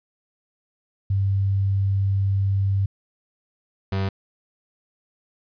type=tone pair in turn; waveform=sine / 35% pulse; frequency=98 / 96.54 Hz; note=G2 / G2; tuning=0 / -26 cents; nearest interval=unison; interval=26 cents; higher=first; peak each=-18 / -20 dBFS; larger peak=first; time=1.1-2.86 / 3.92-4.09 s; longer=first; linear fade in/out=5 ms; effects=resampled to 11025 Hz + 10-bit